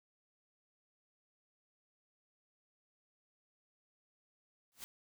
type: noise with exponential growth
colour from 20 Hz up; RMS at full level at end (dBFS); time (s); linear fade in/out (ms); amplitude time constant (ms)
white; -43; 4.72-4.84; 0; 25
effects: none